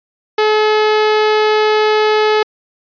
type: tone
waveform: sawtooth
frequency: 428.4 Hz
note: A4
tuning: 46 cents flat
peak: -6 dBFS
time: 0.38-2.43 s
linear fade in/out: 5 ms
effects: resampled to 11025 Hz